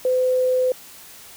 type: tone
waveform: sine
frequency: 509 Hz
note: C5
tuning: 48 cents flat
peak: -16 dBFS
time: 0.05-0.72 s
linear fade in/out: 2 ms
effects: white hiss -43 dBFS RMS until 1.36 s